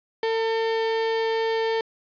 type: tone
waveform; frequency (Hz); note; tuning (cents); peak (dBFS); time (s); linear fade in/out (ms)
35% pulse; 449.7; A4; +38; -20; 0.23-1.81; 2
effects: resampled to 11025 Hz + 8-bit